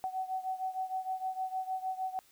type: beating tone pair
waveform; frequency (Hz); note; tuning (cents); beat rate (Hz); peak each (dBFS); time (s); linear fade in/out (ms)
sine; 751 / 757.5; F#5 / F#5; +26 / +40; 6.5; -35 / -38; 0.04-2.19; 0
effects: white hiss -64 dBFS RMS until 2.31 s